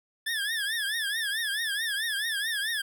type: tone with vibrato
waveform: 25% pulse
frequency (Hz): 1723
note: A6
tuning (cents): -37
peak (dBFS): -24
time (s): 0.26-2.82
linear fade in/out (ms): 10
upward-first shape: triangle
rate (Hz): 4.6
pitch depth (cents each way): 160
effects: none